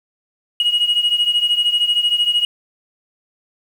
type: beating tone pair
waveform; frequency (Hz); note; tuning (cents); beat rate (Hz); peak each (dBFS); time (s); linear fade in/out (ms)
sine; 2890 / 2903; F#7 / F#7; -41 / -34; 13; -14 / -17; 0.6-2.45; 2
effects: tanh soft clip ceiling -10 dBFS + 7-bit